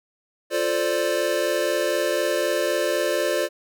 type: chord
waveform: square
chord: D minor seventh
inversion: first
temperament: equal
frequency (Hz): 349.2 / 440 / 523.3 / 587.3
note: F4 / A4 / C5 / D5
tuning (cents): 0 / 0 / 0 / 0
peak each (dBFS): -28 / -30 / -27 / -25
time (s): 0.5-3.49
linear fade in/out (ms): 50
effects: none